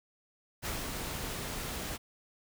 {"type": "noise with ADSR envelope", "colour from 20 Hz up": "pink", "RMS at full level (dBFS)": -35, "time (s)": [0.62, 1.98], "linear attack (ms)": 37, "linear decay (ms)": 160, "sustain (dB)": -3, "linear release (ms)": 30, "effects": []}